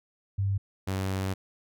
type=tone pair in turn; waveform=sine / sawtooth; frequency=98.5 / 95.53 Hz; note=G2 / G2; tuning=+9 / -44 cents; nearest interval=minor second; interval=53 cents; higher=first; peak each=-24 dBFS; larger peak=neither; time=0.38-0.58 / 0.87-1.34 s; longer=second; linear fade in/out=10 ms; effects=none